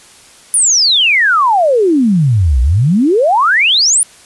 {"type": "exponential two-way sweep", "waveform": "sine", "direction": "down then up", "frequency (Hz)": [10000, 58.27, 10000], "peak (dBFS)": -7, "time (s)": [0.54, 4.03], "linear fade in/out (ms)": 0, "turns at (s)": 2.61, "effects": ["white hiss -41 dBFS RMS until 4.25 s", "resampled to 24000 Hz"]}